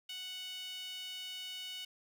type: tone with high-pass filter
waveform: sawtooth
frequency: 740 Hz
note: F#5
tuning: in tune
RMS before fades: -44 dBFS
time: 0.09-1.85 s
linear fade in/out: 5 ms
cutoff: 3000 Hz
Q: 4.7
effects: none